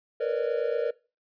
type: tone cluster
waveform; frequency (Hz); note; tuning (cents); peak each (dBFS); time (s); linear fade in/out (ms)
triangle; 461.1 / 489.7 / 562 / 606; A#4 / B4 / C#5 / D#5; -19 / -15 / +24 / -46; -26 / -28 / -31 / -31; 0.2-0.91; 10
effects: noise-tail reverb RT60 0.3 s tail -20 dB re dry + resampled to 11025 Hz